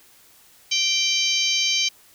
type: harmonic tone with a mistuned harmonic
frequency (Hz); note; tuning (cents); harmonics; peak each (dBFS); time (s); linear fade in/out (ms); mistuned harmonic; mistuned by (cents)
784; G5; 0; 3 / 4 / 5 / 6 / 7 / 8; -26 / -23 / -27 / -27 / -29 / -27; 0.71-1.89; 10; 4; -20
effects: white hiss -53 dBFS RMS until 2.14 s